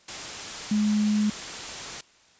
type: tone in noise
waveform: sine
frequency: 210.6 Hz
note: G#3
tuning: 24 cents sharp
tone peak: -20 dBFS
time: 0.71-1.3 s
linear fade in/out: 5 ms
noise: white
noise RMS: -35 dBFS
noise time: 0.08-2.01 s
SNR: +12 dB
effects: white hiss -58 dBFS RMS until 2.39 s + resampled to 16000 Hz